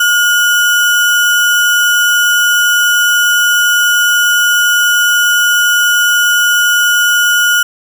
sine tone with sample-and-hold, 1433 Hz, F6, 44 cents sharp, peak -7 dBFS, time 0-7.63 s, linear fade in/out 5 ms, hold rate 4410 Hz, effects none

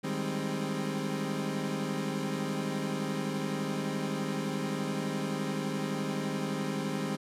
30% pulse chord, Ab major seventh, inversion second, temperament equal with one note detuned, 155.56 / 196 / 207.7 / 263.6 Hz, Eb3 / G3 / Ab3 / C4, 0 / 0 / 0 / +13 cents, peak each -34 dBFS, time 0.03-7.17 s, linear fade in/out 20 ms, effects low-pass 11000 Hz 12 dB/octave

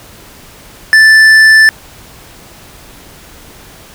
sine tone with tanh clipping, 1760 Hz, A6, in tune, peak -3 dBFS, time 0.93-1.69 s, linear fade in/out 0 ms, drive 10 dB, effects pink hiss -36 dBFS RMS until 3.94 s

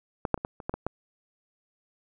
clicks, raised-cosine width 1 ms, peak -13 / -7 / -28 / -16 / -27 / -15 / -17 / -14 dBFS, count 8, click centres 0.252 / 0.343 / 0.377 / 0.449 / 0.602 / 0.695 / 0.74 / 0.866 s, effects none

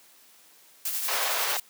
blue noise with tremolo, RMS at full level -28 dBFS, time 0.85-1.6 s, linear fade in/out 5 ms, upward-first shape triangle, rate 11 Hz, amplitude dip 45%
pink band-pass noise, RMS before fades -30 dBFS, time 1.08-1.57 s, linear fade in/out 2 ms, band 570 to 6400 Hz, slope 24 dB/octave
effects white hiss -56 dBFS RMS until 1.69 s + high-pass 200 Hz 12 dB/octave

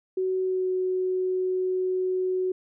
sine tone with pitch glide, 374.2 to 370.5 Hz, F#4 to F#4, +20 to +2 cents, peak -23 dBFS, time 0.17-2.52 s, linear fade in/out 5 ms, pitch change -18 cents, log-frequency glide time 0.42-0.69 s, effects none

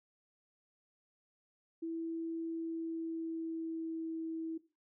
sine tone with pitch glide, 329 to 324.5 Hz, E4 to E4, -3 to -27 cents, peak -36 dBFS, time 1.82-4.58 s, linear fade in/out 10 ms, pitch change -24 cents, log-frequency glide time 2.46-4.22 s, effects noise-tail reverb RT60 0.3 s tail -17 dB re dry

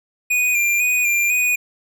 square tone with vibrato, 2429 Hz, D#7, 42 cents flat, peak -16 dBFS, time 0.3-1.56 s, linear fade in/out 10 ms, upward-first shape square, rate 2 Hz, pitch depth 32 cents each way, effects none

